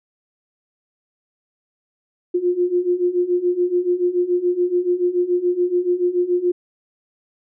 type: beating tone pair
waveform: sine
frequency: 351.6 / 358.6 Hz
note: F4 / F4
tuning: +12 / +46 cents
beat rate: 7 Hz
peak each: -21 / -18 dBFS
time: 2.34-6.52 s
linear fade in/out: 10 ms
effects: none